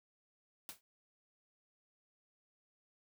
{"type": "noise with exponential decay", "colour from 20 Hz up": "white", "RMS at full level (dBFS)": -43, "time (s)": [0.69, 0.81], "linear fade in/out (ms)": 0, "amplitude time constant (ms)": 26, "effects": []}